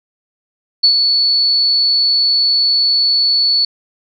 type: tone with ADSR envelope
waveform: sine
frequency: 4435 Hz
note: C#8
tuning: in tune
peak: -5 dBFS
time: 0.83-3.65 s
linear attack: 12 ms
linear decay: 84 ms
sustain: -5 dB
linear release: 4 ms
effects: none